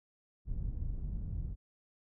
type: low-pass noise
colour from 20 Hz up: pink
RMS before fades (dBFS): -37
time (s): 0.45-1.56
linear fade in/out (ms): 50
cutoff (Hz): 100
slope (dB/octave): 12
effects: none